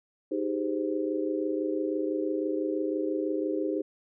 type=chord; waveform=sine; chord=Ab major seventh; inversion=second; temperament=just; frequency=311.5 / 389.3 / 415.3 / 519.1 Hz; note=Eb4 / G4 / Ab4 / C5; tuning=+2 / -12 / 0 / -14 cents; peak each=-30 / -32 / -35 / -34 dBFS; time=0.31-3.82 s; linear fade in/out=10 ms; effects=none